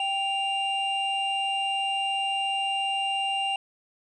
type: tone pair together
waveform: triangle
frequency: 783.2 / 2794 Hz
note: G5 / F7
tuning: -2 / 0 cents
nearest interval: octave + minor seventh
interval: 2202 cents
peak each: -26 dBFS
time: 0-3.56 s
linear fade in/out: 2 ms
effects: resampled to 24000 Hz